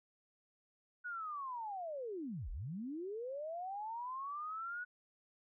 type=linear two-way sweep; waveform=sine; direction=down then up; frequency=1480 to 31.18 to 1480 Hz; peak=-40 dBFS; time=1.04-4.85 s; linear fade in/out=20 ms; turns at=2.5 s; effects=none